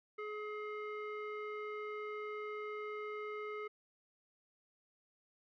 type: tone with low-pass filter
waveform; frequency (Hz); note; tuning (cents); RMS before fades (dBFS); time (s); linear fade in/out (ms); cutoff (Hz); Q
square; 422.8; G#4; +31; -43; 0.18-3.68; 10; 1800; 6.2
effects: none